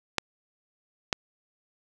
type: clicks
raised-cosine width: 0.2 ms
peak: -6 dBFS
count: 2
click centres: 0.183 / 1.128 s
effects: none